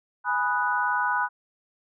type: chord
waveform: sine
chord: G# minor seventh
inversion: none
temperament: equal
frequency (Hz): 830.6 / 987.8 / 1244.5 / 1480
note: G#5 / B5 / D#6 / F#6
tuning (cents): 0 / 0 / 0 / 0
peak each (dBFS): -30 / -26 / -31 / -26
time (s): 0.24-1.29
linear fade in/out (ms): 50
effects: none